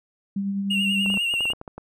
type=tone with tremolo; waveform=sine; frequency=197.9 Hz; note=G3; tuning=17 cents sharp; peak=-22 dBFS; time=0.36-1.18 s; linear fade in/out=5 ms; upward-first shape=sine; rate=9.9 Hz; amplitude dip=30%
type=tone with vibrato; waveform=triangle; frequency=2794 Hz; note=F7; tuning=in tune; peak=-20 dBFS; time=0.7-1.53 s; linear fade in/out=10 ms; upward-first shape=sine; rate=10 Hz; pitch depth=50 cents each way
type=clicks; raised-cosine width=1 ms; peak=-22 dBFS; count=12; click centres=1.061 / 1.102 / 1.141 / 1.173 / 1.339 / 1.407 / 1.455 / 1.503 / 1.534 / 1.614 / 1.678 / 1.78 s
effects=none